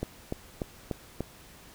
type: click train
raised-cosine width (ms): 2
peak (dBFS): -17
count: 5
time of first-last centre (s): 0.03-1.206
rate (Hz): 3.4
effects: pink hiss -52 dBFS RMS until 1.74 s